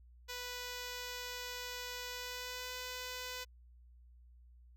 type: tone with pitch glide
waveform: 5% pulse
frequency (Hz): 493.7 to 500.9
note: B4 to B4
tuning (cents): -1 to +24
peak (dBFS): -30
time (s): 0.28-3.45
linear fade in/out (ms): 20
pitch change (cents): +25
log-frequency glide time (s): 2.09-2.74
effects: added 60 Hz sine -57 dBFS peak until 4.76 s